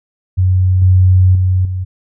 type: tone with level steps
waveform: sine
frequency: 92.5 Hz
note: F#2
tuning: in tune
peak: -8 / -5 / -9 / -16 dBFS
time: 0.37-1.85 s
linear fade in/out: 20 ms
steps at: 0.82 / 1.35 / 1.65 s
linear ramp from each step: 2 ms
effects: none